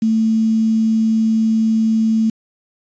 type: tone with quantisation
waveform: sine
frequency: 222 Hz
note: A3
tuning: 16 cents sharp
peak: -12 dBFS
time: 0.02-2.3 s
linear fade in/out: 5 ms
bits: 6
effects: resampled to 16000 Hz